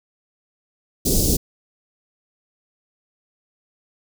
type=band-stop noise; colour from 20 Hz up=pink; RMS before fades=-18 dBFS; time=1.05-1.37 s; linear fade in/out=10 ms; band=460 to 4900 Hz; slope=24 dB/octave; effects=none